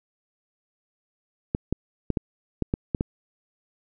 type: clicks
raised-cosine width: 3 ms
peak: -10 dBFS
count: 8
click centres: 1.549 / 1.726 / 2.103 / 2.172 / 2.623 / 2.739 / 2.948 / 3.009 s
effects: none

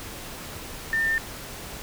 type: tone in noise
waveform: sine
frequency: 1802 Hz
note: A6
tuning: 41 cents sharp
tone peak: -21 dBFS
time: 0.93-1.18 s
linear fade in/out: 0 ms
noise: pink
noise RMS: -38 dBFS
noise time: 0-1.82 s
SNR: +14 dB
effects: none

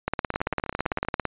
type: two click trains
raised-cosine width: 0.5 ms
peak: -20 / -9 dBFS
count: 12 / 22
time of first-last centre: 0.34-1.05 / 0.08-1.253 s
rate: 15.5 / 17.9 Hz
effects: resampled to 8000 Hz

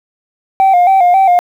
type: tone with vibrato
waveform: sine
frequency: 740 Hz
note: F#5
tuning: in tune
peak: -3 dBFS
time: 0.6-1.39 s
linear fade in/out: 0 ms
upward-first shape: square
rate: 3.7 Hz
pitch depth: 73 cents each way
effects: tanh soft clip ceiling -4 dBFS + 7-bit

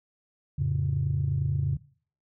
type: chord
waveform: sine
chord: F augmented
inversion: none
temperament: equal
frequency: 87.31 / 110 / 138.59 Hz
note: F2 / A2 / C#3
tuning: 0 / 0 / 0 cents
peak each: -29 / -30 / -25 dBFS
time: 0.58-1.77 s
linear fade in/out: 10 ms
effects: noise-tail reverb RT60 0.5 s tail -20 dB re dry + tanh soft clip ceiling -17 dBFS

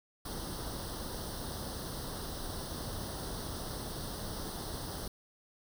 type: noise with comb filter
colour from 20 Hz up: pink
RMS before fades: -40 dBFS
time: 0.25-5.08 s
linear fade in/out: 5 ms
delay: 0.21 ms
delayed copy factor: +0.85
effects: none

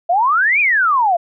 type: exponential two-way sweep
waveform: sine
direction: up then down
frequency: 659.3 to 2500 to 659.3 Hz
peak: -11 dBFS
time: 0.09-1.17 s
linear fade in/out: 10 ms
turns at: 0.6 s
effects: none

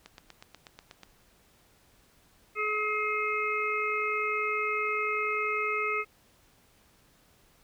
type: click train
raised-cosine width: 0.2 ms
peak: -28 dBFS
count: 9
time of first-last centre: 0.06-1.033 s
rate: 8.22 Hz
type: harmonic tone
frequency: 424.8 Hz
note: G#4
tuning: 39 cents sharp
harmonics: 1 / 3 / 5 / 6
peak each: -34 / -31 / -32 / -34 dBFS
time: 2.55-6.05 s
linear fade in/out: 50 ms
effects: pink hiss -63 dBFS RMS until 7.63 s

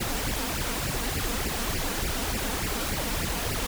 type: noise with flanger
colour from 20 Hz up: pink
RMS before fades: -29 dBFS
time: 0-3.67 s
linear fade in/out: 10 ms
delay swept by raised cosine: 0.39 to 4.39 ms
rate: 3.4 Hz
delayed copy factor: +0.85
effects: none

